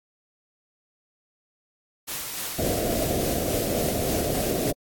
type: noise with tremolo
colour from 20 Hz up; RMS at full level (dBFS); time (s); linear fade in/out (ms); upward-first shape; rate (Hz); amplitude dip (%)
white; -31; 2.07-4.72; 20; sine; 3.5; 25
type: low-pass noise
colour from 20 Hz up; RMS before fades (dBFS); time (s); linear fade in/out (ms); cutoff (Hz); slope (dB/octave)
white; -26; 2.58-4.73; 10; 710; 96
effects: AAC 64 kbps